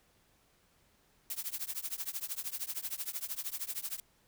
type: noise with tremolo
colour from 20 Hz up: blue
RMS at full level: -35 dBFS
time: 1.3-4 s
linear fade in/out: 2 ms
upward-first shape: triangle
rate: 13 Hz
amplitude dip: 100%
effects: pink hiss -69 dBFS RMS until 4.27 s